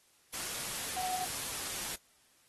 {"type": "tone in noise", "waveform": "sine", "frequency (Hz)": 738, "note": "F#5", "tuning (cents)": -5, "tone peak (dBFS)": -34, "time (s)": [0.96, 1.25], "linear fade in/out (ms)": 10, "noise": "white", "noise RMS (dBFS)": -38, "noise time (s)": [0.33, 1.96], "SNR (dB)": 1, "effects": ["white hiss -67 dBFS RMS until 2.48 s", "AAC 32 kbps"]}